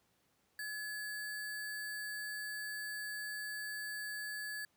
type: tone with sample-and-hold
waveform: sine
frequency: 1701 Hz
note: G#6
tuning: 41 cents sharp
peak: -39 dBFS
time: 0.59-4.65 s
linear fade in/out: 2 ms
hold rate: 6300 Hz
effects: pink hiss -75 dBFS RMS until 4.76 s + high-pass 80 Hz 12 dB/octave